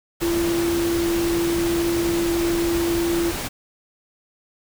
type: tone in noise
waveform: sine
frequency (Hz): 339.5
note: F4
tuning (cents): -49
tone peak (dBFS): -19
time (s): 0.21-3.32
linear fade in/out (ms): 20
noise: pink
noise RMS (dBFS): -28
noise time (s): 0.2-3.49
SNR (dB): +6
effects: none